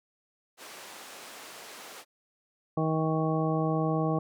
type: band-pass noise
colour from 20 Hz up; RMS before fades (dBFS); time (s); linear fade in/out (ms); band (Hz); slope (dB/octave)
pink; -46; 0.57-2.05; 50; 450 to 12000; 12
type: harmonic tone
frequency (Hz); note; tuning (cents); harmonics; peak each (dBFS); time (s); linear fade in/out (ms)
158.5; D#3; +32; 1 / 2 / 3 / 4 / 5 / 7; -28 / -31 / -33 / -34 / -35 / -36; 2.77-4.19; 5
effects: none